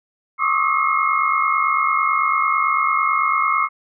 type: tone cluster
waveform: sine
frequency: 1087 / 1156 / 1245 / 1294 / 2153 Hz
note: C#6 / D6 / D#6 / E6 / C7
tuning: -34 / -28 / +1 / -32 / +49 cents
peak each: -22 dBFS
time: 0.38-3.69 s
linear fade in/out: 50 ms
effects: none